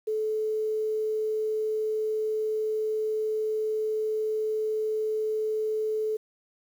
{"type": "tone with quantisation", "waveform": "sine", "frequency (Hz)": 433.1, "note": "A4", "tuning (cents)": -27, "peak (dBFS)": -25, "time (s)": [0.07, 6.17], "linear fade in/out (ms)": 10, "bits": 9, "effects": []}